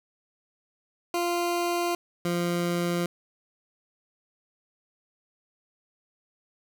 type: tone pair in turn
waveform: 20% pulse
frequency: 347.3 / 173.65 Hz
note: F4 / F3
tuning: -10 / -10 cents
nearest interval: octave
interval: 1200 cents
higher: first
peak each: -20 dBFS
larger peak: neither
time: 1.14-1.95 / 2.25-3.06 s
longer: neither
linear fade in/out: 2 ms
effects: none